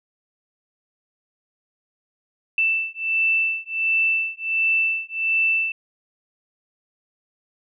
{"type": "beating tone pair", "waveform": "sine", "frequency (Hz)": [2657, 2658.4], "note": ["E7", "E7"], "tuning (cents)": [13, 14], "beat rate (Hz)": 1.4, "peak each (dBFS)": -22, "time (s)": [2.58, 5.72], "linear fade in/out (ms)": 2, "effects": []}